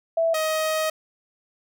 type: tone pair in turn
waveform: sine / sawtooth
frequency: 659.3 / 629.1 Hz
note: E5 / D#5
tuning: 0 / +19 cents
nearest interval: minor second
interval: 81 cents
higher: first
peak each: -18 dBFS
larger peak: neither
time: 0.17-0.34 / 0.34-0.9 s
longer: second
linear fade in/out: 5 ms
effects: none